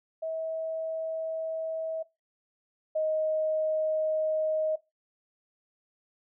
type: tone pair in turn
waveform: sine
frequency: 644 / 625.7 Hz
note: E5 / D#5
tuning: -41 / +10 cents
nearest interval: unison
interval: 49 cents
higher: first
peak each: -30 / -25 dBFS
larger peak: second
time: 0.22-2.03 / 2.95-4.76 s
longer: neither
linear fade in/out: 10 ms
effects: noise-tail reverb RT60 0.2 s tail -18 dB re dry